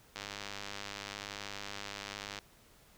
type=click train; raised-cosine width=0.2 ms; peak=-23 dBFS; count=226; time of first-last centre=0.16-2.388 s; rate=101 Hz; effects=pink hiss -62 dBFS RMS until 2.97 s